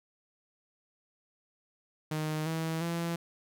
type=tone with pitch steps; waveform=sawtooth; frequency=154.9 / 161.76 / 168.92 Hz; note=D#3 / E3 / E3; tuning=-7 / -32 / +43 cents; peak=-27 dBFS; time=2.11-3.16 s; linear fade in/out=5 ms; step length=350 ms; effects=none